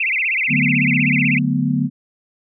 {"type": "tone with vibrato", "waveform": "sine", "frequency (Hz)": 2349, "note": "D7", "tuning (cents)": 0, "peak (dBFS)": -16, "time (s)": [0, 1.39], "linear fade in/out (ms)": 5, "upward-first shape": "sine", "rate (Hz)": 16, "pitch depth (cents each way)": 260}
{"type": "chord", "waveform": "sine", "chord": "B minor seventh", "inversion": "first", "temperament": "equal", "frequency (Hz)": [146.83, 185, 220, 246.9], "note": ["D3", "F#3", "A3", "B3"], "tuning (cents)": [0, 0, 0, 0], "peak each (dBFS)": [-20, -23, -23, -19], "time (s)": [0.48, 1.9], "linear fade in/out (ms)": 50}
{"effects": []}